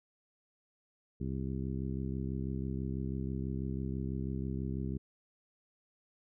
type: harmonic tone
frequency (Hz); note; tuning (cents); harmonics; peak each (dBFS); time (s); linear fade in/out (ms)
66.1; C2; +18; 1 / 2 / 3 / 4 / 5 / 6; -39 / -38 / -39 / -44 / -45 / -47; 1.2-4.98; 10
effects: none